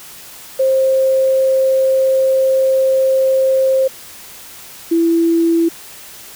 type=tone pair in turn; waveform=sine; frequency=529 / 333.2 Hz; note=C5 / E4; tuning=+19 / +19 cents; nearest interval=minor sixth; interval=800 cents; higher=first; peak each=-10 dBFS; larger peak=neither; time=0.59-3.88 / 4.91-5.69 s; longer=first; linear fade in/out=10 ms; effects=white hiss -36 dBFS RMS until 6.35 s